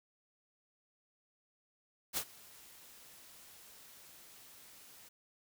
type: noise with ADSR envelope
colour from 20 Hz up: white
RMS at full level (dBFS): -34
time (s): 2.13-5.09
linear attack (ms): 41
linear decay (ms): 69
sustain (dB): -23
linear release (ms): 8
effects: none